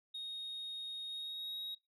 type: tone with pitch glide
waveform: sine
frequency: 3729 to 3790 Hz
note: A#7 to A#7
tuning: 0 to +28 cents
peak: -38 dBFS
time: 0.14-1.75 s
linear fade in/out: 10 ms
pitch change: +28 cents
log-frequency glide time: 1.07-1.57 s
effects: noise-tail reverb RT60 0.2 s tail -18 dB re dry + tanh soft clip ceiling -39 dBFS